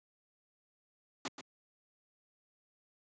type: noise with echo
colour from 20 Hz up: pink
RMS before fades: -37 dBFS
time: 1.25-1.28 s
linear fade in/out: 2 ms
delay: 130 ms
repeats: 1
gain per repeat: -9 dB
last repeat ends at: 1.41 s
effects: high-pass 200 Hz 12 dB/octave + resampled to 16000 Hz